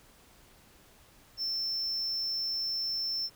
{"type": "tone", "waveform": "triangle", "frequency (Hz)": 5350, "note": "E8", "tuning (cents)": 25, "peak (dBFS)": -29, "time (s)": [1.37, 3.3], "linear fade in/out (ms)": 50, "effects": ["pink hiss -59 dBFS RMS until 3.35 s"]}